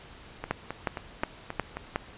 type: two click trains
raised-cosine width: 0.5 ms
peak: -11 / -18 dBFS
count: 5 / 6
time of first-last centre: 0.51-1.959 / 0.44-1.77 s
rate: 2.76 / 3.76 Hz
effects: pink hiss -49 dBFS RMS until 2.17 s + resampled to 8000 Hz